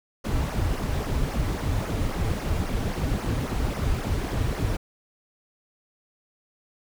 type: noise with flanger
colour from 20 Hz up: brown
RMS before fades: -26 dBFS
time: 0.24-4.77 s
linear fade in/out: 10 ms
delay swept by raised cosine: 0.25 to 5.75 ms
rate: 3.7 Hz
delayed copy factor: -0.75
effects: none